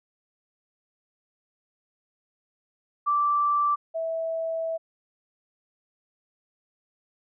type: tone pair in turn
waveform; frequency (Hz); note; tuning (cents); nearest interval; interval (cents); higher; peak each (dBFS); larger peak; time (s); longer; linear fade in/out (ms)
sine; 1169 / 653.4; D6 / E5; -8 / -15; minor seventh; 1007; first; -20 / -26; first; 3.06-3.76 / 3.94-4.78; second; 20
effects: none